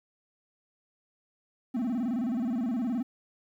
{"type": "tone with vibrato", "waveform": "triangle", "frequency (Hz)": 240, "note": "B3", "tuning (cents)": -49, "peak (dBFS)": -25, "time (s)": [1.74, 3.03], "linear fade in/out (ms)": 10, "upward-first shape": "square", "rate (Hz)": 19, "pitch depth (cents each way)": 140, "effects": ["11-bit"]}